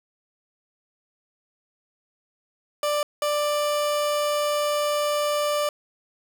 30% pulse tone bursts at uneven times, 590 Hz, D5, 8 cents sharp, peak -19 dBFS, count 2, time 2.83-3.03 / 3.22-5.69 s, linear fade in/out 2 ms, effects none

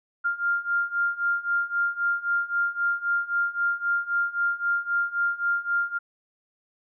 sine beating tone pair, 1396.9 / 1400.7 Hz, F6 / F6, 0 / +5 cents, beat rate 3.8 Hz, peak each -27 / -25 dBFS, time 0.24-5.99 s, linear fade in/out 20 ms, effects none

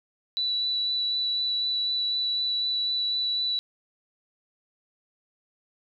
sine tone with vibrato, 3953 Hz, B7, 1 cent sharp, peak -24 dBFS, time 0.37-3.59 s, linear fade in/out 0 ms, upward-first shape sine, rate 4 Hz, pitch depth 9 cents each way, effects none

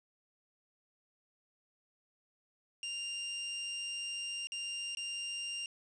sawtooth tone with dropouts, 2794 Hz, F7, in tune, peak -34 dBFS, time 2.83-5.66 s, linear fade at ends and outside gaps 1 ms, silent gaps 4.471-4.52 / 4.95-4.971 s, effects resampled to 22050 Hz + 10-bit

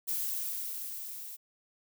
violet noise with level ramp, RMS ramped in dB -32 to -44 dBFS, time 0.07-1.37 s, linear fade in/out 20 ms, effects none

